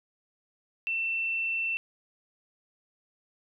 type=tone; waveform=sine; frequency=2685 Hz; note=E7; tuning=31 cents sharp; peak=-27 dBFS; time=0.87-1.77 s; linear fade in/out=0 ms; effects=none